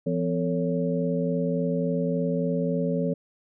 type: tone cluster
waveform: sine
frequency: 170.4 / 253.9 / 445.6 / 557 Hz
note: F3 / B3 / A4 / C#5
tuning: -42 / +48 / +22 / +8 cents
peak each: -26 / -29 / -30 / -30 dBFS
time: 0.06-3.14 s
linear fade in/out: 10 ms
effects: none